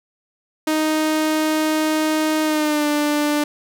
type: tone with pitch glide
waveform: sawtooth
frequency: 311.1 to 295.7 Hz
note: D#4 to D4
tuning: 0 to +12 cents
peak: -13 dBFS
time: 0.67-3.44 s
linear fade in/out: 5 ms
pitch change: -88 cents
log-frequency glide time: 2.43-2.87 s
effects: none